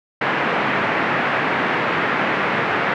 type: band-pass noise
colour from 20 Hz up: white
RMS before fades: -20 dBFS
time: 0.21-2.94 s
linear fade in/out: 5 ms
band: 130 to 2100 Hz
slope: 24 dB/octave
effects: none